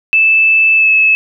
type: tone with pitch glide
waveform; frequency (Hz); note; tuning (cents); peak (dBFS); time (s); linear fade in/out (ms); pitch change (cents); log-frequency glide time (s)
sine; 2631 to 2598; E7 to E7; -4 to -26; -6; 0.13-1.15; 0; -22; 0.76-0.89
effects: none